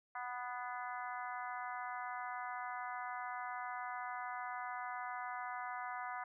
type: harmonic tone with a mistuned harmonic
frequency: 246.9 Hz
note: B3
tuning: in tune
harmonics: 3 / 4 / 5 / 6 / 7 / 8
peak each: -45 / -46 / -47 / -49 / -52 / -53 dBFS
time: 0.15-6.24 s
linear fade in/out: 5 ms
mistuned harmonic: 8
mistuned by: +50 cents
effects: none